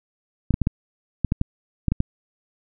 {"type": "clicks", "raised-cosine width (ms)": 5, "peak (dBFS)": -7, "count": 10, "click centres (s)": [0.507, 0.541, 0.617, 0.671, 1.247, 1.321, 1.414, 1.883, 1.92, 2.004], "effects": []}